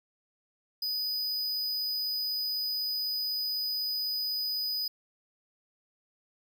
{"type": "tone", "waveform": "square", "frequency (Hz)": 4978, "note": "D#8", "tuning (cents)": 0, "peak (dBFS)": -30, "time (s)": [0.82, 4.88], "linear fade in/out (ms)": 5, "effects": []}